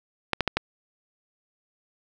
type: clicks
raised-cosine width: 0.3 ms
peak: -6 dBFS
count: 4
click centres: 0.333 / 0.407 / 0.477 / 0.57 s
effects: none